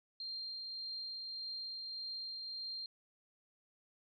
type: tone with tremolo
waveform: sine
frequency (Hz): 4186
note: C8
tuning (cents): 0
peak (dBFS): -40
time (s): 0.2-2.86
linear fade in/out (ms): 2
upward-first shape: triangle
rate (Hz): 1.7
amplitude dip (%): 25
effects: none